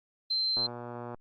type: tone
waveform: sine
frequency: 4114 Hz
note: C8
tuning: 30 cents flat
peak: -26 dBFS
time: 0.3-0.67 s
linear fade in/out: 10 ms
type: click train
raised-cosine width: 1 ms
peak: -26 dBFS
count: 70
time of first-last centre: 0.57-1.145 s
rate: 120 Hz
effects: Opus 24 kbps